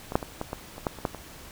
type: clicks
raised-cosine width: 1 ms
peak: -19 / -6 / -19 / -16 / -17 / -25 / -11 / -26 / -11 / -24 dBFS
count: 10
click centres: 0.121 / 0.155 / 0.228 / 0.414 / 0.531 / 0.781 / 0.868 / 0.987 / 1.052 / 1.147 s
effects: pink hiss -46 dBFS RMS until 1.51 s